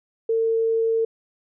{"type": "tone", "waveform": "sine", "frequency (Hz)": 451.9, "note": "A4", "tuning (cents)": 46, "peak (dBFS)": -18, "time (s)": [0.29, 1.05], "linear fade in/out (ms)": 5, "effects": []}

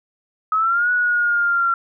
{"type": "linear two-way sweep", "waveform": "sine", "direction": "up then down", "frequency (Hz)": [1265, 1472, 1367], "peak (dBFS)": -15, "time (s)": [0.52, 1.74], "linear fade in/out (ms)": 2, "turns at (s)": 0.91, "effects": []}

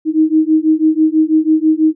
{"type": "beating tone pair", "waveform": "sine", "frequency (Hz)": [311.1, 317.2], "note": ["D#4", "D#4"], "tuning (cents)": [0, 33], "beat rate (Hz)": 6.1, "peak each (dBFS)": -12, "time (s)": [0.05, 1.95], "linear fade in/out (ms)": 50, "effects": []}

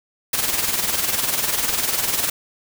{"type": "noise with tremolo", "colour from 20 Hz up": "white", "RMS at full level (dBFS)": -19, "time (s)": [0.33, 2.3], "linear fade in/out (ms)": 5, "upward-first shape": "sine", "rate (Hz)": 20, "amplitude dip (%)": 60, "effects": []}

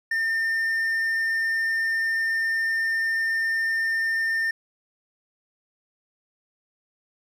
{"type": "tone", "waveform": "triangle", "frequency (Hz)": 1807, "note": "A6", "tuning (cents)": 46, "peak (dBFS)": -20, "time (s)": [0.11, 4.51], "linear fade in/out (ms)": 5, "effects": []}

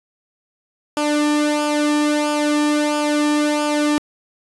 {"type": "tone with flanger", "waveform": "sawtooth", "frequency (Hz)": 297.3, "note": "D4", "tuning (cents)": 21, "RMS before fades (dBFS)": -18, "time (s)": [0.97, 3.98], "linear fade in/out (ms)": 0, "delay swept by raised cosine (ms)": [0.5, 1.44], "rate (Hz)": 1.5, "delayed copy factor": -0.7, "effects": ["resampled to 24000 Hz"]}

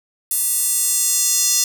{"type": "tone with high-pass filter sweep", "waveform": "square", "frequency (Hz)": 392, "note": "G4", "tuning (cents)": 0, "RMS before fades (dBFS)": -18, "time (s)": [0.31, 1.64], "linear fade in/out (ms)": 2, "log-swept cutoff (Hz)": [10000, 6000], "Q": 2.3, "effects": []}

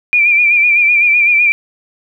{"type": "tone with vibrato", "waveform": "sine", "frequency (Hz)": 2387, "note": "D7", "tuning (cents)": 28, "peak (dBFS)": -7, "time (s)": [0.13, 1.52], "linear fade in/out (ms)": 0, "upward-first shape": "sine", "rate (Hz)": 7.9, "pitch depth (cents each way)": 52, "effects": ["8-bit"]}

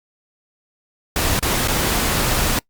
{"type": "noise with dropouts", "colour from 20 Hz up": "pink", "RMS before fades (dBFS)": -19, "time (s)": [1.16, 2.59], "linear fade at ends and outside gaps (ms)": 2, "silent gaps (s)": [[1.393, 1.426], [1.675, 1.682]], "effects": ["noise-tail reverb RT60 0.1 s tail -25 dB re dry", "Opus 48 kbps"]}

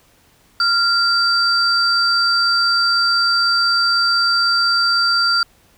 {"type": "tone pair together", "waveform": "sine", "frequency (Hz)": [1388, 4666], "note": ["F6", "D8"], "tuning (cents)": [-11, -12], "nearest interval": "octave + major sixth", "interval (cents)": 2099, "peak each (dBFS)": -15, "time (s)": [0.6, 5.43], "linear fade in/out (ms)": 2, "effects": ["tanh soft clip ceiling -6 dBFS", "pink hiss -54 dBFS RMS until 5.77 s"]}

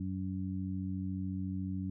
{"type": "harmonic tone", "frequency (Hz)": 94, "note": "F#2", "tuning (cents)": 28, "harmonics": [1, 2, 3], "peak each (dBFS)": [-38, -37, -41], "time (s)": [0, 1.9], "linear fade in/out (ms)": 5, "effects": []}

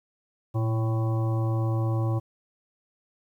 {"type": "harmonic tone with a mistuned harmonic", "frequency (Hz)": 111.1, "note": "A2", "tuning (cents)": 17, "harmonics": [1, 3, 5, 7, 9, 10], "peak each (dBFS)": [-23, -33, -37, -40, -42, -43], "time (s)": [0.54, 2.2], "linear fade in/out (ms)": 20, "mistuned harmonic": 1, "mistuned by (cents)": 53, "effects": ["10-bit"]}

